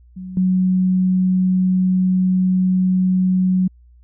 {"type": "tone with level steps", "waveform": "sine", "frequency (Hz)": 185, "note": "F#3", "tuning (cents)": 0, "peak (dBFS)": [-28, -13], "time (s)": [0.16, 3.68], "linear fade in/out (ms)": 10, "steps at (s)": 0.37, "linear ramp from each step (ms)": 2, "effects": ["added 60 Hz sine -45 dBFS peak until 4.03 s"]}